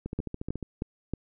two click trains, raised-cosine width 3 ms, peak -17 / -21 dBFS, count 4 / 9, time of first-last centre 0.19-1.136 / 0.06-0.627 s, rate 3.17 / 14.1 Hz, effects none

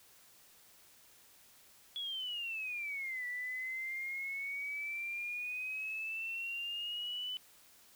sine exponential two-way sweep, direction down then up, 3393 to 1959 to 3015 Hz, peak -37 dBFS, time 1.96-7.37 s, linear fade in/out 0 ms, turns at 3.26 s, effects white hiss -62 dBFS RMS until 7.95 s

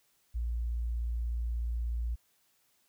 sine tone, 58.3 Hz, A#1, 1 cent sharp, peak -30 dBFS, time 0.34-2.16 s, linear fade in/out 20 ms, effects white hiss -71 dBFS RMS until 2.88 s

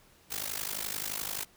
white noise with amplitude modulation, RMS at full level -32 dBFS, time 0.3-1.45 s, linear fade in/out 20 ms, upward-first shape sine, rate 51.6 Hz, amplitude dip 90%, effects pink hiss -61 dBFS RMS until 1.56 s

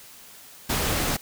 pink noise, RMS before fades -25 dBFS, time 0.69-1.17 s, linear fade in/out 10 ms, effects white hiss -47 dBFS RMS until 1.21 s

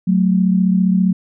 sine tone pair together, 185 / 220 Hz, F#3 / A3, 0 / 0 cents, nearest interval minor third, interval 300 cents, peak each -12 / -18 dBFS, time 0.07-1.13 s, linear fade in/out 10 ms, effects none

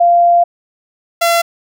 sine / sawtooth tone pair in turn, 693 / 679.9 Hz, F5 / F5, -14 / -47 cents, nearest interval unison, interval 33 cents, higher first, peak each -6 dBFS, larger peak neither, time 0-0.44 / 1.21-1.42 s, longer first, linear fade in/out 10 ms, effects none

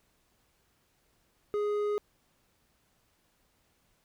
sine tone with hard clipping, 415.3 Hz, G#4, in tune, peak -29 dBFS, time 1.54-1.98 s, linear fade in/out 0 ms, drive 6 dB, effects pink hiss -71 dBFS RMS until 4.04 s

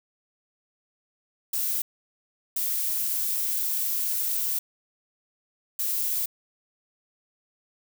violet noise bursts at uneven times, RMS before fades -27 dBFS, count 3, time 1.53-1.82 / 2.56-4.59 / 5.79-6.26 s, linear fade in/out 5 ms, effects none

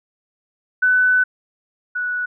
sine tone pair in turn, 1500 / 1473.4 Hz, F#6 / F#6, +23 / -8 cents, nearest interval unison, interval 31 cents, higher first, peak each -12 / -20 dBFS, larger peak first, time 0.82-1.24 / 1.95-2.26 s, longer first, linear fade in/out 10 ms, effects none

